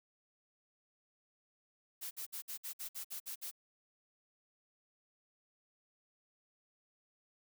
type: noise bursts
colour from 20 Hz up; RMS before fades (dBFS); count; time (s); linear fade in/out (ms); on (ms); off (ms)
blue; -43; 10; 2.01-3.514; 20; 100; 56
effects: none